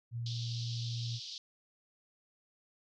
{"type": "tone", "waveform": "sine", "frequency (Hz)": 117.8, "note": "A#2", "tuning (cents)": 19, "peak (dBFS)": -35, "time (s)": [0.11, 1.2], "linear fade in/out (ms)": 50}
{"type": "band-pass noise", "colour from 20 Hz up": "white", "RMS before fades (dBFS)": -45, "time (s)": [0.26, 1.38], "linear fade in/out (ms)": 2, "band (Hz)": [3200, 5300], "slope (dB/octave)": 48}
{"effects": []}